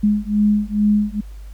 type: beating tone pair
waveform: sine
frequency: 207.7 / 210 Hz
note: G#3 / G#3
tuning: 0 / +19 cents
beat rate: 2.3 Hz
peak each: -17 dBFS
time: 0.03-1.21 s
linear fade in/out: 10 ms
effects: added 50 Hz sine -32 dBFS peak until 1.53 s + pink hiss -53 dBFS RMS until 1.53 s